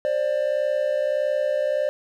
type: tone pair together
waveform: triangle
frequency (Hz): 532.4 / 594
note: C5 / D5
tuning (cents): +30 / +20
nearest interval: major second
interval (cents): 190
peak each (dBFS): -23 / -20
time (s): 0.05-1.89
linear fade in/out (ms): 0
effects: none

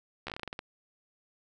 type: slowing click train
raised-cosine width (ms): 0.3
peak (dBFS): -21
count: 11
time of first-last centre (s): 0.27-0.591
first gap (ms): 13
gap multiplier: 1.19
effects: none

